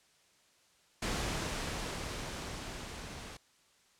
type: noise with level ramp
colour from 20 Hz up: pink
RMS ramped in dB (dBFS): -34 to -46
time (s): 1.02-3.37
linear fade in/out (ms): 5
effects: white hiss -67 dBFS RMS until 3.99 s + low-pass 8000 Hz 12 dB/octave